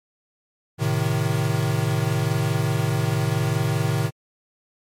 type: chord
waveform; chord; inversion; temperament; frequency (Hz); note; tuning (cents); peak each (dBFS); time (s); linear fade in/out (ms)
square; A diminished; none; equal; 110 / 130.81 / 155.56; A2 / C3 / Eb3; 0 / 0 / 0; -25; 0.78-4.11; 50
effects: MP3 64 kbps